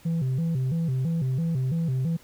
sine tone with vibrato, 146.83 Hz, D3, in tune, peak -20 dBFS, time 0.05-2.17 s, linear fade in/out 10 ms, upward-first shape square, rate 3 Hz, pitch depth 210 cents each way, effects tanh soft clip ceiling -22 dBFS + pink hiss -54 dBFS RMS until 2.23 s

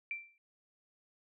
sine tone with exponential decay, 2349 Hz, D7, in tune, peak -33 dBFS, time 0.11-0.38 s, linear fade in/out 1 ms, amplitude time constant 57 ms, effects none

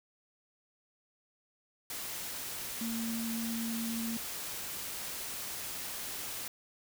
sine tone in noise, 228.7 Hz, A#3, 33 cents flat, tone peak -34 dBFS, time 2.81-4.17 s, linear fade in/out 2 ms, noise white, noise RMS -40 dBFS, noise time 1.9-6.48 s, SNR +3 dB, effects none

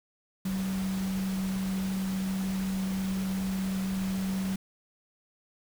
sine tone in noise, 190.4 Hz, F#3, 50 cents sharp, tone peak -28 dBFS, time 0.45-4.56 s, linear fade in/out 5 ms, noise pink, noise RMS -41 dBFS, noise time 0.45-4.56 s, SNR +10 dB, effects none

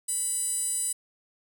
15% pulse tone with high-pass filter, 987.8 Hz, B5, in tune, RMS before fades -29 dBFS, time 0.08-0.93 s, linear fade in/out 10 ms, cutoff 8200 Hz, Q 7.4, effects none

